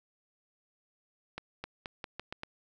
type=accelerating click train; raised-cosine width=0.3 ms; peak=-22 dBFS; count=7; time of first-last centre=1.38-2.434 s; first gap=260 ms; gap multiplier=0.84; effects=none